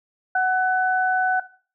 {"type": "tone pair together", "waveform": "sine", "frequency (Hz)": [743.3, 1500], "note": ["F#5", "F#6"], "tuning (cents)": [8, 23], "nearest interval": "octave", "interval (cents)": 1215, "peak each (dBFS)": -20, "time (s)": [0.35, 1.4], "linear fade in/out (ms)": 5, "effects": ["noise-tail reverb RT60 0.4 s tail -17 dB re dry"]}